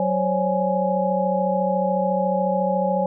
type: tone cluster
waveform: sine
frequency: 186.4 / 532 / 566 / 834 Hz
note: F#3 / C5 / C#5 / G#5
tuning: +13 / +29 / +36 / +7 cents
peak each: -24 dBFS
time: 0-3.06 s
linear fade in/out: 2 ms
effects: none